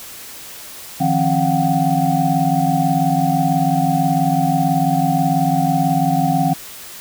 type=tone cluster; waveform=sine; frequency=154 / 172.3 / 267.2 / 714 / 760 Hz; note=D#3 / F3 / C4 / F5 / F#5; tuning=-17 / -23 / +36 / +38 / +46 cents; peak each=-20 dBFS; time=1-6.54 s; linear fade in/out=10 ms; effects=white hiss -35 dBFS RMS until 7 s